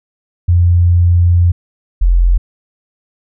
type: tone pair in turn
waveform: sine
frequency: 87.31 / 43.66 Hz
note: F2 / F1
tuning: 0 / 0 cents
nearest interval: octave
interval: 1200 cents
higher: first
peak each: -6 dBFS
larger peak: neither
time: 0.48-1.52 / 2.01-2.38 s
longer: first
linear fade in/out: 10 ms
effects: none